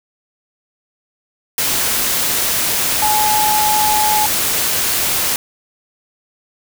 sine tone in noise, 850 Hz, G#5, 40 cents sharp, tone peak -14 dBFS, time 3.02-4.26 s, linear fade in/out 2 ms, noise white, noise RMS -17 dBFS, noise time 1.58-5.36 s, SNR 0 dB, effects none

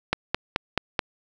click train, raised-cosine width 0.3 ms, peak -5 dBFS, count 5, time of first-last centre 0.13-0.992 s, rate 4.64 Hz, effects none

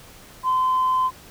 sine tone, 1028 Hz, C6, 31 cents flat, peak -16 dBFS, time 0.43-1.11 s, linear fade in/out 50 ms, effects tanh soft clip ceiling -14 dBFS + pink hiss -46 dBFS RMS until 1.3 s

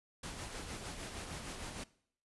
pink noise with tremolo, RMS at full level -43 dBFS, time 0.23-1.84 s, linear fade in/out 5 ms, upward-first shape sine, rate 6.5 Hz, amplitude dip 40%, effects noise-tail reverb RT60 0.6 s tail -20 dB re dry + resampled to 24000 Hz

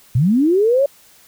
sine linear sweep, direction up, 108.2 to 575 Hz, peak -11 dBFS, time 0.15-0.86 s, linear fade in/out 5 ms, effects white hiss -49 dBFS RMS until 1.27 s

